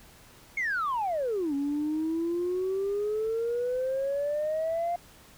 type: exponential two-way sweep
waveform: sine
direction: down then up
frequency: 2217 to 277.2 to 701 Hz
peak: -25 dBFS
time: 0.57-4.96 s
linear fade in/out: 5 ms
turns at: 1.54 s
effects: tanh soft clip ceiling -23 dBFS + pink hiss -54 dBFS RMS until 5.37 s